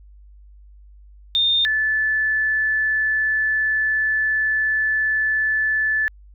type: tone pair in turn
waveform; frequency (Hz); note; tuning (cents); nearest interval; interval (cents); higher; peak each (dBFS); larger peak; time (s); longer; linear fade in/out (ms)
sine; 3637 / 1741.4; A#7 / A6; -43 / -18; octave + minor second; 1275; first; -15 / -17; first; 1.35-1.65 / 1.65-6.08; second; 0
effects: added 50 Hz sine -43 dBFS peak until 6.34 s